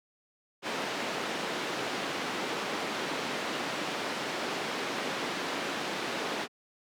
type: band-pass noise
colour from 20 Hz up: pink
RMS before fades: -34 dBFS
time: 0.62-6.48 s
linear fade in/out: 50 ms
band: 240 to 4100 Hz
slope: 12 dB/octave
effects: high-pass 150 Hz 12 dB/octave